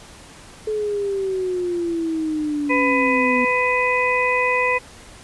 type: exponential sweep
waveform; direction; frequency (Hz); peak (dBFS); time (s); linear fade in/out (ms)
sine; down; 433.2 to 246.9; -20; 0.67-3.45; 5
type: harmonic tone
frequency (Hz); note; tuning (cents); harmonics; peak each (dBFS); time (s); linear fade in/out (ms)
500; B4; +21; 1 / 2 / 4 / 5; -22 / -22 / -22 / -22; 2.69-4.79; 20
effects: pink hiss -43 dBFS RMS until 5.23 s + resampled to 24000 Hz